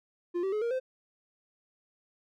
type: tone with pitch steps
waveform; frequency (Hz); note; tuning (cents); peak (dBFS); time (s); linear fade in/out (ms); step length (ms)
triangle; 349.2 / 385.2 / 425 / 468.8 / 517.2; F4 / G4 / G#4 / A#4 / C5; 0 / -30 / +40 / +10 / -20; -26; 0.34-0.8; 20; 92
effects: none